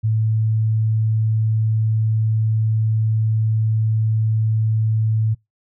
sine tone, 110 Hz, A2, in tune, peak -15 dBFS, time 0.03-5.35 s, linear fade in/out 20 ms, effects noise-tail reverb RT60 0.2 s tail -26 dB re dry

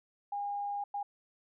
sine tone bursts at uneven times, 812 Hz, G#5, 39 cents flat, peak -33 dBFS, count 2, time 0.32-0.84 / 0.94-1.03 s, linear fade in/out 5 ms, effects none

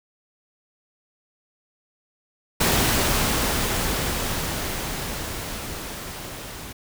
pink noise with level ramp, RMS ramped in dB -19 to -37 dBFS, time 2.6-6.73 s, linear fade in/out 10 ms, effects none

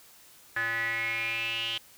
square tone with band-pass filter sweep, 114.5 Hz, A#2, 31 cents flat, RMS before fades -31 dBFS, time 0.56-1.78 s, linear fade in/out 5 ms, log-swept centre 1700 to 3100 Hz, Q 9.3, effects white hiss -55 dBFS RMS until 1.97 s

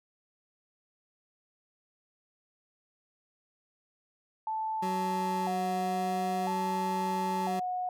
sine tone with vibrato, 800 Hz, G5, 35 cents sharp, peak -30 dBFS, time 4.47-7.89 s, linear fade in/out 2 ms, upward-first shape square, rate 0.5 Hz, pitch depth 160 cents each way
25% pulse tone with pitch glide, 186.9 to 188.09 Hz, F#3 to F#3, +18 to +29 cents, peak -29 dBFS, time 4.82-7.6 s, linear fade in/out 10 ms, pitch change +11 cents, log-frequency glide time 5.72-6.22 s
effects none

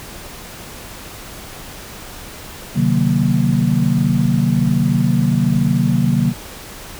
sine chord, C half-diminished seventh, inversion none, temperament equal with one note detuned, 130.81 / 152.01 / 185 / 233.1 Hz, C3 / Eb3 / Gb3 / Bb3, 0 / -40 / 0 / 0 cents, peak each -18 dBFS, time 2.74-6.34 s, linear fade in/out 50 ms, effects pink hiss -34 dBFS RMS until 6.99 s

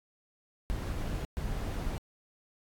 brown noise bursts at uneven times, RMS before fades -34 dBFS, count 2, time 0.7-1.25 / 1.37-1.98 s, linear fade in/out 0 ms, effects AAC 64 kbps

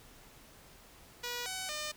5% pulse tone with pitch steps, 484.5 / 752 / 604 Hz, B4 / F#5 / D5, -33 / +28 / +48 cents, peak -25 dBFS, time 1.23-1.92 s, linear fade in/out 10 ms, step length 230 ms, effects pink hiss -57 dBFS RMS until 1.96 s

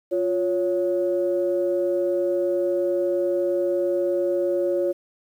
sine tone pair together, 351.5 / 557 Hz, F4 / C#5, +11 / +8 cents, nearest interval minor sixth, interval 797 cents, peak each -22 dBFS, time 0.11-4.93 s, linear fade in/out 20 ms, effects tanh soft clip ceiling -12 dBFS + 9-bit

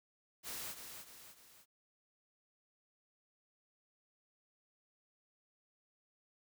white noise with echo, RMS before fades -44 dBFS, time 0.43-0.76 s, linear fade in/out 50 ms, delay 300 ms, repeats 3, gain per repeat -6 dB, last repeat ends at 1.66 s, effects none

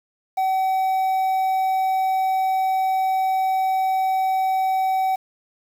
triangle tone with quantisation, 760 Hz, F#5, 46 cents sharp, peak -16 dBFS, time 0.37-5.16 s, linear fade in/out 10 ms, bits 7, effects none

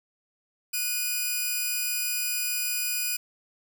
5% pulse tone pair together, 1465.7 / 2465 Hz, F#6 / D#7, -17 / -17 cents, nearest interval major sixth, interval 900 cents, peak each -25 / -17 dBFS, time 0.73-3.17 s, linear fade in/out 10 ms, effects none

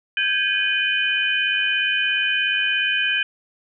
sine tone cluster, 1571 / 1668 / 2469 / 3029 Hz, G6 / G#6 / D#7 / F#7, +3 / +7 / -14 / +40 cents, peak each -24 / -26 / -22 / -24 dBFS, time 0.17-3.23 s, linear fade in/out 2 ms, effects none

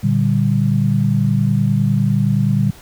sine chord, G minor, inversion first, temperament equal, 116.54 / 146.83 / 196 Hz, Bb2 / D3 / G3, 0 / 0 / 0 cents, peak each -17 dBFS, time 0.03-2.71 s, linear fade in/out 10 ms, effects pink hiss -43 dBFS RMS until 2.81 s

